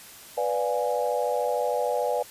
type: chord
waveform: sine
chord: B diminished seventh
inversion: none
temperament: equal with one note detuned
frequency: 493.9 / 587.3 / 704.9 / 830.6 Hz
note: B4 / D5 / F5 / Ab5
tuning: 0 / 0 / +16 / 0 cents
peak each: -27 / -28 / -31 / -30 dBFS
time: 0.37-2.23 s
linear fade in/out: 10 ms
effects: white hiss -46 dBFS RMS until 2.3 s + resampled to 32000 Hz